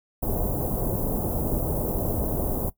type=band-stop noise; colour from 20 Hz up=pink; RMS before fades=-26 dBFS; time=0.22-2.7 s; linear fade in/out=10 ms; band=730 to 13000 Hz; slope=24 dB/octave; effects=noise-tail reverb RT60 0.1 s tail -18 dB re dry